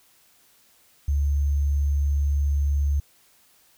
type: tone with sample-and-hold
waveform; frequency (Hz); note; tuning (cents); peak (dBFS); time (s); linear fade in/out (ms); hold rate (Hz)
sine; 71.5; D2; -46; -19; 1.08-3; 5; 6300
effects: white hiss -59 dBFS RMS until 3.77 s